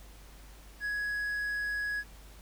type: tone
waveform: triangle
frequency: 1672 Hz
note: G#6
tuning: 11 cents sharp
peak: -29 dBFS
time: 0.8-2.04 s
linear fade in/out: 50 ms
effects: added 50 Hz sine -50 dBFS peak until 2.41 s + pink hiss -56 dBFS RMS until 2.41 s